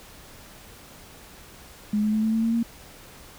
sine tone with pitch steps, 209.8 / 213.3 / 216.9 / 220.6 / 224.3 / 228.1 / 232 Hz, G#3 / G#3 / A3 / A3 / A3 / A#3 / A#3, +18 / +46 / -25 / +5 / +34 / -37 / -8 cents, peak -20 dBFS, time 1.93-2.63 s, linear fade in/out 5 ms, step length 100 ms, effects pink hiss -47 dBFS RMS until 3.38 s

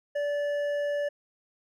sine tone with hard clipping, 580 Hz, D5, 22 cents flat, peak -28 dBFS, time 0.15-1.09 s, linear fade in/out 10 ms, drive 7 dB, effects none

